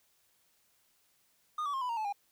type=tone with pitch steps; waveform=triangle; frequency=1226 / 1143.9 / 1067.3 / 995.8 / 929.1 / 866.9 / 808.9 Hz; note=D#6 / D6 / C6 / B5 / A#5 / A5 / G#5; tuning=-26 / -46 / +34 / +14 / -6 / -26 / -46 cents; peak=-30 dBFS; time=1.58-2.126 s; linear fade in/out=5 ms; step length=78 ms; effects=white hiss -71 dBFS RMS until 2.31 s